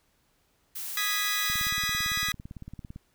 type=noise; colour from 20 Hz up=blue; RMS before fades=-36 dBFS; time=0.75-1.7 s; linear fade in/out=10 ms
type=chord; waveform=20% pulse; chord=G# minor; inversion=second; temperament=equal; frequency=1244.5 / 1661.2 / 1975.5 Hz; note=D#6 / G#6 / B6; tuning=0 / 0 / 0 cents; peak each=-28 / -28 / -24 dBFS; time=0.97-2.32 s; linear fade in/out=2 ms
type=click train; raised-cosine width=5 ms; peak=-28 dBFS; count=27; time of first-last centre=1.5-2.961 s; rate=17.8 Hz
effects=pink hiss -69 dBFS RMS until 3.14 s